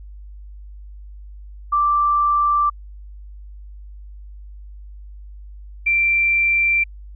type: tone pair in turn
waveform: sine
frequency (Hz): 1174 / 2355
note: D6 / D7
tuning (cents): -1 / +4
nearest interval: octave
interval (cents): 1205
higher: second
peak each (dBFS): -14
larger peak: neither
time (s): 1.72-2.7 / 5.86-6.84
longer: neither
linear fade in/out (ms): 10
effects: added 50 Hz sine -35 dBFS peak until 7.15 s